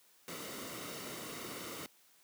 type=noise with comb filter; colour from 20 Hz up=pink; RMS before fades=-44 dBFS; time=0.28-1.86 s; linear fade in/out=0 ms; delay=1.2 ms; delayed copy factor=-0.5; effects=white hiss -66 dBFS RMS until 2.23 s + high-pass 150 Hz 12 dB/octave